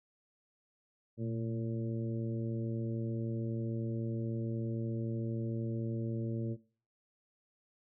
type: harmonic tone with a mistuned harmonic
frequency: 113.3 Hz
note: A#2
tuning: 49 cents flat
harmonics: 1 / 2 / 3 / 4 / 5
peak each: -36 / -38 / -42 / -46 / -49 dBFS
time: 1.17-6.57 s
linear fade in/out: 50 ms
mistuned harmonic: 1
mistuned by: +58 cents
effects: noise-tail reverb RT60 0.4 s tail -18 dB re dry